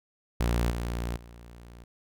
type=tone with level steps; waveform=sawtooth; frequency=58.8 Hz; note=A#1; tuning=16 cents sharp; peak=-20 / -26 / -42 dBFS; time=0.4-1.84 s; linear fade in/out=5 ms; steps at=0.71 / 1.16 s; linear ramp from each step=2 ms; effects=none